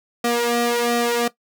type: tone with flanger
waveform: sawtooth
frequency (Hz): 237.9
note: A#3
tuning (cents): +35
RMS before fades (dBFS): -20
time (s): 0.24-1.28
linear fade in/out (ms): 5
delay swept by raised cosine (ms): 1.6 to 2.6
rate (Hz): 1.4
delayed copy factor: +0.9
effects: noise-tail reverb RT60 0.1 s tail -17 dB re dry